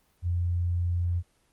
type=tone; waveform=sine; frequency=87.31 Hz; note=F2; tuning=in tune; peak=-24 dBFS; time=0.22-1.23 s; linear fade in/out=50 ms; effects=pink hiss -67 dBFS RMS until 1.52 s + Opus 24 kbps